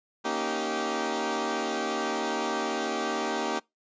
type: chord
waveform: 15% pulse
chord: Eb dominant seventh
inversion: second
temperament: equal with one note detuned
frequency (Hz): 233.1 / 277.2 / 311.1 / 387.9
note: Bb3 / Db4 / Eb4 / G4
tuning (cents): 0 / 0 / 0 / -18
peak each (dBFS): -27 / -29 / -28 / -25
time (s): 0.24-3.6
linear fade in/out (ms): 20
effects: noise-tail reverb RT60 0.2 s tail -25 dB re dry + resampled to 16000 Hz